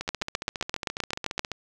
two click trains, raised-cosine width 0.2 ms, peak -9 / -14 dBFS, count 11 / 23, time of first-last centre 0.09-1.394 / 0.01-1.517 s, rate 7.67 / 14.6 Hz, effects none

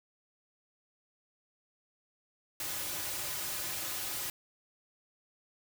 white noise with comb filter, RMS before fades -37 dBFS, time 2.6-4.3 s, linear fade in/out 2 ms, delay 4.4 ms, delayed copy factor -0.65, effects none

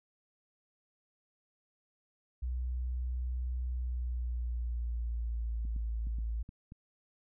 sine tone with pitch glide, 62.1 to 55.97 Hz, B1 to A1, +10 to +30 cents, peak -32 dBFS, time 2.42-6.43 s, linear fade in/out 10 ms, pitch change -180 cents, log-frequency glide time 3.71-5.78 s
clicks, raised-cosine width 5 ms, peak -35 dBFS, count 6, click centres 5.651 / 5.763 / 6.07 / 6.187 / 6.491 / 6.721 s
effects none

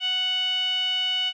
5% pulse tone with low-pass filter, 740 Hz, F#5, in tune, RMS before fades -25 dBFS, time 0-1.33 s, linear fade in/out 50 ms, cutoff 3000 Hz, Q 8.7, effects none

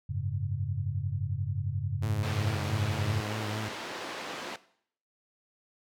sine chord, F# suspended second, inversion none, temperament equal, 92.5 / 103.83 / 138.59 Hz, F#2 / G#2 / C#3, 0 / 0 / 0 cents, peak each -34 dBFS, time 0.09-3.21 s, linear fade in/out 10 ms
sawtooth tone with vibrato, 106.8 Hz, G#2, 49 cents sharp, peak -29 dBFS, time 2.02-3.69 s, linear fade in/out 10 ms, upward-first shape sine, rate 4.6 Hz, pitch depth 45 cents each way
pink band-pass noise, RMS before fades -39 dBFS, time 2.23-4.56 s, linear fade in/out 2 ms, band 330 to 4300 Hz, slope 12 dB/octave
effects noise-tail reverb RT60 0.6 s tail -17 dB re dry

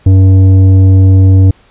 sine tone with tanh clipping, 95 Hz, F#2, 46 cents sharp, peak -3 dBFS, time 0.06-1.51 s, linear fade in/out 5 ms, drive 9 dB, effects pink hiss -46 dBFS RMS until 1.7 s + resampled to 8000 Hz

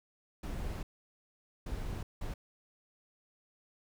brown noise bursts at uneven times, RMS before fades -38 dBFS, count 3, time 0.43-0.83 / 1.66-2.03 / 2.21-2.34 s, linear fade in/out 5 ms, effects none

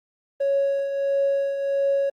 triangle tone with tremolo, 554.4 Hz, C#5, in tune, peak -14 dBFS, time 0.4-2.1 s, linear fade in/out 10 ms, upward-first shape triangle, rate 1.5 Hz, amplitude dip 65%, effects tanh soft clip ceiling -15 dBFS + Opus 24 kbps

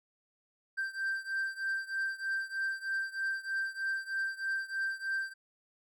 triangle beating tone pair, 1568 / 1571.2 Hz, G6 / G6, 0 / +4 cents, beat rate 3.2 Hz, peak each -33 / -35 dBFS, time 0.77-5.34 s, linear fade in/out 20 ms, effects none

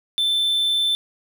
triangle tone, 3537 Hz, A7, 8 cents sharp, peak -16 dBFS, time 0.18-0.95 s, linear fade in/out 0 ms, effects none

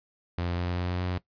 sawtooth tone with pitch steps, 87.31 / 88.38 / 89.45 / 90.55 Hz, F2 / F2 / F2 / F#2, 0 / +21 / +42 / -37 cents, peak -24 dBFS, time 0.38-1.18 s, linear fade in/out 0 ms, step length 200 ms, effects noise-tail reverb RT60 0.1 s tail -18 dB re dry + resampled to 11025 Hz

